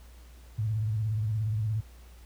sine tone with vibrato, 108.3 Hz, A2, 27 cents flat, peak -26 dBFS, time 0.58-1.81 s, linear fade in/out 10 ms, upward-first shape triangle, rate 17 Hz, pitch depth 110 cents each way, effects added 60 Hz sine -48 dBFS peak until 2.25 s + pink hiss -59 dBFS RMS until 2.25 s

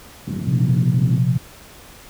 pink band-pass noise, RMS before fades -27 dBFS, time 0.27-1.18 s, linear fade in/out 2 ms, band 120 to 260 Hz, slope 24 dB/octave
sine chord, Bb suspended second, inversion none, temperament equal with one note detuned, 118.72 / 130.81 / 174.61 Hz, Bb2 / C3 / F3, +32 / 0 / 0 cents, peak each -20 / -17 / -21 dBFS, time 0.47-1.38 s, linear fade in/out 10 ms
effects pink hiss -43 dBFS RMS until 2.09 s

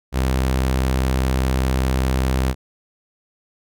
sawtooth tone, 65 Hz, C2, 11 cents flat, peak -13 dBFS, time 0.12-2.55 s, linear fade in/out 50 ms, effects none

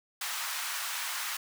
pink high-pass noise, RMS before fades -35 dBFS, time 0.21-1.37 s, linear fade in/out 5 ms, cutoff 1000 Hz, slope 24 dB/octave, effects none

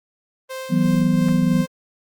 sawtooth tone with tremolo, 523.3 Hz, C5, in tune, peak -24 dBFS, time 0.49-1.67 s, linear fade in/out 20 ms, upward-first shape sine, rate 2.9 Hz, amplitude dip 40%
sine chord, E suspended second, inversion none, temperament equal with one note detuned, 164.81 / 188.99 / 246.9 Hz, E3 / F#3 / B3, 0 / +37 / 0 cents, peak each -19 dBFS, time 0.69-1.66 s, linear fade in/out 50 ms
clicks, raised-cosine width 0.5 ms, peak -22 dBFS, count 2, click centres 1.284 / 1.29 s
effects Opus 32 kbps

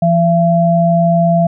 sine tone pair together, 169.46 / 677 Hz, E3 / E5, +48 / +46 cents, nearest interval 2 octaves, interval 2398 cents, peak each -11 dBFS, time 0.02-1.47 s, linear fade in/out 5 ms, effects none

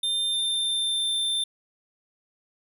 square tone with pitch glide, 3600 to 3571 Hz, A7 to A7, +39 to +25 cents, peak -24 dBFS, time 0.03-1.44 s, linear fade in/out 5 ms, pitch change -14 cents, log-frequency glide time 0.27-1.11 s, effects none

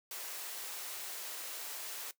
white high-pass noise, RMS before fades -43 dBFS, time 0.11-2.11 s, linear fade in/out 2 ms, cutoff 370 Hz, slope 24 dB/octave, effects noise-tail reverb RT60 0.1 s tail -17 dB re dry

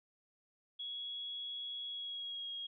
sine tone with pitch glide, 3343 to 3278 Hz, G#7 to G#7, +11 to -23 cents, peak -40 dBFS, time 0.79-2.67 s, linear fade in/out 10 ms, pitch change -34 cents, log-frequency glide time 1.86-2.5 s, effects none

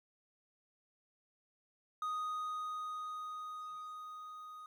triangle tone with level ramp, 1244.5 Hz, D#6, in tune, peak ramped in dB -33 to -46 dBFS, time 2.02-4.66 s, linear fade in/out 2 ms, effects 12-bit

